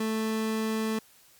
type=tone; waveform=30% pulse; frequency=220 Hz; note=A3; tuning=in tune; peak=-24 dBFS; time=0-0.99 s; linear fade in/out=5 ms; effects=white hiss -58 dBFS RMS until 1.39 s + MP3 96 kbps